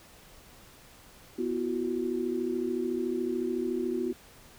sine chord, B suspended fourth, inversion none, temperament equal with one note detuned, 246.9 / 336.2 / 370 Hz, B3 / E4 / F#4, 0 / +34 / 0 cents, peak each -33 / -33 / -31 dBFS, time 1.38-4.13 s, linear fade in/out 10 ms, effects pink hiss -54 dBFS RMS until 4.58 s

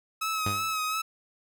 sawtooth tone with vibrato, 1282 Hz, E6, 49 cents flat, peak -24 dBFS, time 0.21-1.02 s, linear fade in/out 10 ms, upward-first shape sine, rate 2.8 Hz, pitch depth 36 cents each way
sawtooth tone with exponential decay, 101.2 Hz, G#2, 44 cents flat, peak -22 dBFS, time 0.46-0.76 s, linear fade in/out 5 ms, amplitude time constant 65 ms
effects none

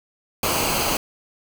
pink noise with comb filter, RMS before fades -22 dBFS, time 0.43-0.97 s, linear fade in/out 2 ms, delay 0.55 ms, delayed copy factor -0.6, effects none

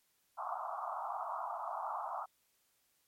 pink band-pass noise, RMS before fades -40 dBFS, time 0.37-2.26 s, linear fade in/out 20 ms, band 660 to 1300 Hz, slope 96 dB/octave, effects white hiss -75 dBFS RMS until 3.07 s + MP3 64 kbps

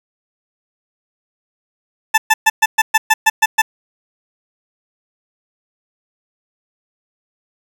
20% pulse tone bursts, 880 Hz, A5, in tune, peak -3 dBFS, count 10, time 2.14-3.62 s, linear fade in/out 10 ms, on 40 ms, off 120 ms, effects none

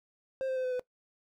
triangle tone with pitch steps, 529 / 521.7 / 514.5 / 507.5 / 500.5 Hz, C5 / C5 / C5 / B4 / B4, +19 / -5 / -29 / +47 / +23 cents, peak -28 dBFS, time 0.41-0.795 s, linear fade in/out 0 ms, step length 77 ms, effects noise-tail reverb RT60 0.1 s tail -19 dB re dry

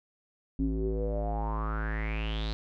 square tone with low-pass filter sweep, 54 Hz, A1, 32 cents flat, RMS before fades -31 dBFS, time 0.59-2.53 s, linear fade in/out 0 ms, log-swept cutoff 260 to 4200 Hz, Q 7.9, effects none

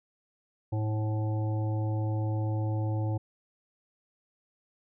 harmonic tone, 108.1 Hz, A2, 30 cents flat, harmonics 1 / 3 / 5 / 7 / 8, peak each -27 / -37 / -41 / -44 / -45 dBFS, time 0.72-3.18 s, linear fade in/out 10 ms, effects none

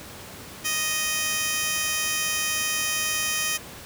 15% pulse tone with high-pass filter, 622.3 Hz, D#5, in tune, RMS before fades -26 dBFS, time 0.64-3.58 s, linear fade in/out 20 ms, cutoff 3000 Hz, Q 0.67, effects pink hiss -41 dBFS RMS until 3.85 s + high-pass 60 Hz 12 dB/octave

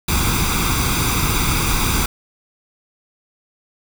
pink noise with comb filter, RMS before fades -18 dBFS, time 0.08-2.06 s, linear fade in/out 5 ms, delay 0.83 ms, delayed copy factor +0.75, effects none

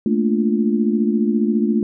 sine chord, Bb major seventh, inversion third, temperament just, 218.5 / 233.1 / 291.4 / 349.6 Hz, A3 / Bb3 / D4 / F4, -12 / 0 / -13 / +2 cents, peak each -17 / -22 / -23 / -23 dBFS, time 0.06-1.83 s, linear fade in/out 2 ms, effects none

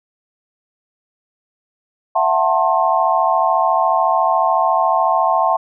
sine chord, F# half-diminished seventh, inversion third, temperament just, 666 / 740 / 888 / 1065.6 Hz, E5 / F#5 / A5 / C6, +18 / 0 / +16 / +31 cents, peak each -18 dBFS, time 2.15-5.57 s, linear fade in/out 10 ms, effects none

